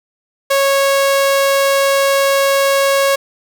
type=tone; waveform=sawtooth; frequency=551 Hz; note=C#5; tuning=11 cents flat; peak=-7 dBFS; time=0.5-3.16 s; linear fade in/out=10 ms; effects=none